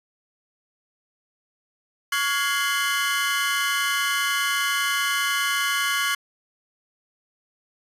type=tone cluster; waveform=45% pulse; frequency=1122 / 1420 / 1668 / 2085 / 3009 Hz; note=C#6 / F6 / G#6 / C7 / F#7; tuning=+21 / +28 / +7 / -7 / +28 cents; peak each=-28 dBFS; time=2.12-6.15 s; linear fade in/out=5 ms; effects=resampled to 32000 Hz